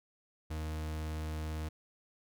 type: tone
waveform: 40% pulse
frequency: 77.9 Hz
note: D#2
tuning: 3 cents sharp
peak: -35 dBFS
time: 0.5-1.69 s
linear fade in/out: 10 ms
effects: none